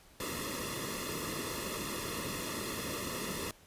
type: noise with comb filter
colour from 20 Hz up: pink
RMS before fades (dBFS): -38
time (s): 0.2-3.51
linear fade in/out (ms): 2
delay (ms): 1.3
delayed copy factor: -1
effects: pink hiss -60 dBFS RMS until 3.66 s + resampled to 32000 Hz